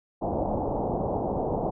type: low-pass noise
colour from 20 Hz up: white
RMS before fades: -28 dBFS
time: 0.21-1.71 s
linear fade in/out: 20 ms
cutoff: 840 Hz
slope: 48 dB/octave
effects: none